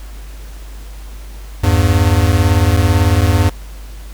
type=beating tone pair; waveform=square; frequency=82.1 / 100.1 Hz; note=E2 / G2; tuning=-6 / +37 cents; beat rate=18 Hz; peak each=-13 dBFS; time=1.63-3.5 s; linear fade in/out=10 ms; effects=added 50 Hz sine -28 dBFS peak until 4.13 s + pink hiss -41 dBFS RMS until 4.13 s